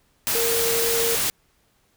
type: tone in noise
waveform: sine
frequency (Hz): 462.2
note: A#4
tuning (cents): -15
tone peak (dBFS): -23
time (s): 0.35-1.15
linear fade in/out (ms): 0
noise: white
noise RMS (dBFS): -23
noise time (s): 0.27-1.3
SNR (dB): -3
effects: pink hiss -64 dBFS RMS until 1.96 s